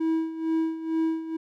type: tone with tremolo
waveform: triangle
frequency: 323.1 Hz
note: E4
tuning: 35 cents flat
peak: -19 dBFS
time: 0-1.37 s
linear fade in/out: 10 ms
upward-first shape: sine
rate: 2.2 Hz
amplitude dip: 75%
effects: none